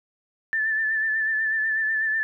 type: tone with vibrato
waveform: sine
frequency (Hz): 1760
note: A6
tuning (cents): 0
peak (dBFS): -21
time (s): 0.53-2.23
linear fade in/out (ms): 0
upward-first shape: sine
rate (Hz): 8.1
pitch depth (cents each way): 34
effects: none